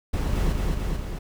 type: noise with echo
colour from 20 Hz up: brown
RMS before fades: -25 dBFS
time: 0.13-0.53 s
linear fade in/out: 10 ms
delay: 220 ms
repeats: 3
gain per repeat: -2 dB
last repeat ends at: 1.19 s
effects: none